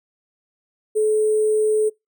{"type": "tone with sample-and-hold", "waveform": "sine", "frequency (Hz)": 430, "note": "A4", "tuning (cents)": -40, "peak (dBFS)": -15, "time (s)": [0.95, 1.9], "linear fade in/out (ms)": 20, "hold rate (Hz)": 8820, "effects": ["noise-tail reverb RT60 0.2 s tail -25 dB re dry"]}